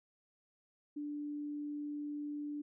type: tone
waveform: sine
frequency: 293.7 Hz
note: D4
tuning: in tune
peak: -38 dBFS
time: 0.96-2.62 s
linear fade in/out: 10 ms
effects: none